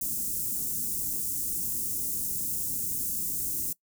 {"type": "band-stop noise", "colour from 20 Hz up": "white", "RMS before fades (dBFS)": -31, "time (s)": [0.01, 3.73], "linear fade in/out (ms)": 5, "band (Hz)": [320, 7200], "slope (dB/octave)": 24, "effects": ["noise-tail reverb RT60 0.1 s tail -22 dB re dry"]}